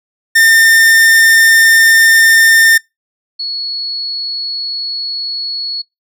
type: tone pair in turn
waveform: 45% pulse / sine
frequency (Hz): 1807 / 4369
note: A6 / C#8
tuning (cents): +46 / -26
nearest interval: octave + minor third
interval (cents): 1528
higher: second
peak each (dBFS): -5 / -17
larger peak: first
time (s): 0.35-2.78 / 3.39-5.82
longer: neither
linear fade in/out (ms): 10
effects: noise-tail reverb RT60 0.2 s tail -26 dB re dry